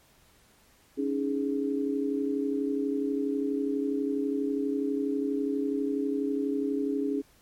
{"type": "chord", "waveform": "sine", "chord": "C# suspended second", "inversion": "none", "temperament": "equal with one note detuned", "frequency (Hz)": [278.9, 311.1, 415.3], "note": ["C#4", "D#4", "G#4"], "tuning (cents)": [11, 0, 0], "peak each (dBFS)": [-28, -34, -31], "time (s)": [0.97, 7.22], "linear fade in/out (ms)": 20, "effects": ["pink hiss -61 dBFS RMS until 7.41 s", "MP3 64 kbps"]}